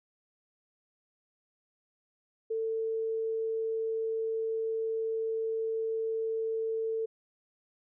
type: tone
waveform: sine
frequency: 446.8 Hz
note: A4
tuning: 27 cents sharp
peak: -29 dBFS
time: 2.5-7.06 s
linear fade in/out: 10 ms
effects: none